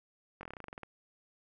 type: slowing click train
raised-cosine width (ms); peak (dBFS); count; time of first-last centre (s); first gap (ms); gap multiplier
0.5; -29; 13; 0.41-0.833; 21; 1.09
effects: none